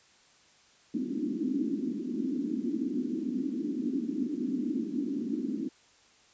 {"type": "band-pass noise", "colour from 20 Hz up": "pink", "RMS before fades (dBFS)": -32, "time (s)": [0.94, 5.69], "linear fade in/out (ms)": 5, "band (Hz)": [230, 310], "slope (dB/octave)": 48, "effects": ["white hiss -61 dBFS RMS until 6.33 s", "resampled to 16000 Hz"]}